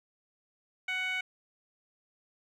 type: tone with band-pass filter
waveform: 15% pulse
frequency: 744 Hz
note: F#5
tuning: 9 cents sharp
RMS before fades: -33 dBFS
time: 0.88-1.21 s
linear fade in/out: 5 ms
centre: 2200 Hz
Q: 2.5
effects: none